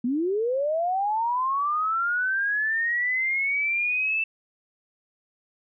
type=linear sweep; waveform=sine; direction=up; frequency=230 to 2658 Hz; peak=-22 dBFS; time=0.04-4.24 s; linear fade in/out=5 ms; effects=none